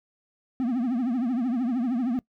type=tone with vibrato; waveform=triangle; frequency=245.9 Hz; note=B3; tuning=7 cents flat; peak=-21 dBFS; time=0.6-2.19 s; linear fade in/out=0 ms; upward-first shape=triangle; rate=13 Hz; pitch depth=180 cents each way; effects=noise-tail reverb RT60 0.1 s tail -22 dB re dry